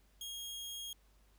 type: tone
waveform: sawtooth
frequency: 3263 Hz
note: G#7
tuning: 31 cents flat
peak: -39 dBFS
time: 0.21-0.93 s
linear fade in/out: 2 ms
effects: added 50 Hz sine -65 dBFS peak until 1.38 s + pink hiss -72 dBFS RMS until 1.38 s